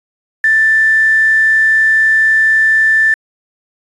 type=tone with quantisation; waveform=sine; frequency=1768 Hz; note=A6; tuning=8 cents sharp; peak=-7 dBFS; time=0.44-3.14 s; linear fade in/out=2 ms; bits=5; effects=resampled to 22050 Hz